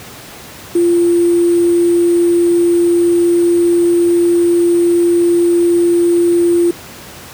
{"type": "tone with sample-and-hold", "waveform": "sine", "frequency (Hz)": 345.3, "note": "F4", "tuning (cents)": -20, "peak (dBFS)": -8, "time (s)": [0.75, 6.71], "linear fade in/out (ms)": 5, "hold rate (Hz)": 8820, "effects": ["pink hiss -33 dBFS RMS until 7.33 s", "high-pass 80 Hz 12 dB/octave"]}